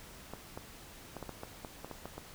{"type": "clicks", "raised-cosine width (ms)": 1, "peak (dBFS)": -27, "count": 11, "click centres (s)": [0.336, 0.575, 1.167, 1.227, 1.293, 1.434, 1.648, 1.846, 1.913, 2.056, 2.18], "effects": ["pink hiss -52 dBFS RMS until 2.34 s"]}